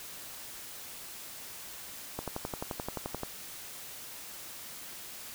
click train, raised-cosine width 1 ms, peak -20 dBFS, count 13, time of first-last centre 2.19-3.233 s, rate 11.5 Hz, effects white hiss -45 dBFS RMS until 5.34 s

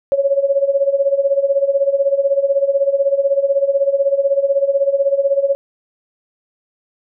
sine tone with tremolo, 554.4 Hz, C#5, in tune, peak -9 dBFS, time 0.12-5.55 s, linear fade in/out 0 ms, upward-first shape sine, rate 16 Hz, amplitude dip 80%, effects none

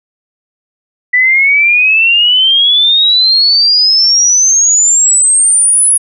sine exponential sweep, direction up, 1968 to 10500 Hz, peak -5 dBFS, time 1.13-5.98 s, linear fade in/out 10 ms, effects none

